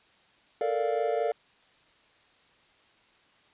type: chord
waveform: triangle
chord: Bb major seventh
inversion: third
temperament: equal with one note detuned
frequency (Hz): 441.5 / 466.2 / 587.3 / 698.5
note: A4 / Bb4 / D5 / F5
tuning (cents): +6 / 0 / 0 / 0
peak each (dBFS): -29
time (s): 0.61-1.32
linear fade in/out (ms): 2
effects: white hiss -62 dBFS RMS until 3.53 s + resampled to 8000 Hz